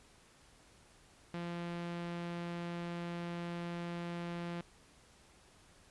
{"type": "tone with low-pass filter", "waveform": "sawtooth", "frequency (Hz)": 172.2, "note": "F3", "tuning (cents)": -24, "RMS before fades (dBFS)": -41, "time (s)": [1.34, 4.61], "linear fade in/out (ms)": 0, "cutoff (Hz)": 3300, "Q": 1, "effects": ["pink hiss -63 dBFS RMS until 5.9 s", "resampled to 24000 Hz"]}